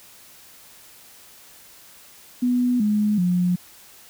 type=tone with pitch steps; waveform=sine; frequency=246.9 / 210 / 178.67 Hz; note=B3 / G#3 / F3; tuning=0 / +19 / +40 cents; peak=-17 dBFS; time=2.42-3.56 s; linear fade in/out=10 ms; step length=380 ms; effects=white hiss -48 dBFS RMS until 4.09 s